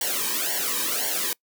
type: noise with flanger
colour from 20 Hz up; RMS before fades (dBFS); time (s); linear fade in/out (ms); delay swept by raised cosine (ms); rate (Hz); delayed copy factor
white; -26; 0.01-1.33; 2; 0.79 to 1.47; 1.9; -0.9
effects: noise-tail reverb RT60 0.1 s tail -25 dB re dry + high-pass 200 Hz 12 dB/octave